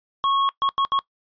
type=tone bursts at uneven times; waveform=square; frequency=1099 Hz; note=C#6; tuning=15 cents flat; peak=-19 dBFS; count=4; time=0.24-0.49 / 0.62-0.69 / 0.78-0.85 / 0.92-0.99 s; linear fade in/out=0 ms; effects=noise-tail reverb RT60 0.1 s tail -20 dB re dry + resampled to 11025 Hz